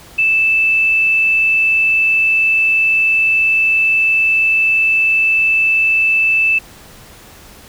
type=tone; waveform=sine; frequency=2637 Hz; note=E7; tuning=in tune; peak=-10 dBFS; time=0.18-6.59 s; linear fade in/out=10 ms; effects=pink hiss -40 dBFS RMS until 7.68 s